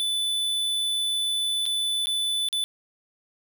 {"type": "tone with dropouts", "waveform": "square", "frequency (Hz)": 3493, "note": "A7", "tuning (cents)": -13, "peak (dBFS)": -24, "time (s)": [0, 2.64], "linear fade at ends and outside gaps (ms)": 0, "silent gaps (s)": [[1.656, 1.663], [2.058, 2.07], [2.487, 2.528]], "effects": []}